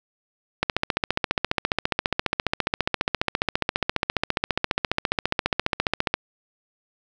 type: click train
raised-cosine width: 0.3 ms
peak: -4 dBFS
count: 82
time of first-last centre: 0.63-6.14 s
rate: 14.7 Hz
effects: none